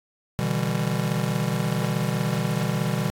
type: chord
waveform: square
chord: E minor seventh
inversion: second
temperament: just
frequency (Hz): 123.61 / 148.33 / 164.81 / 197.78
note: B2 / D3 / E3 / G3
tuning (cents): +2 / +18 / 0 / +16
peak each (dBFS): -29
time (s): 0.39-3.1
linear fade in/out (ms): 0
effects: AAC 64 kbps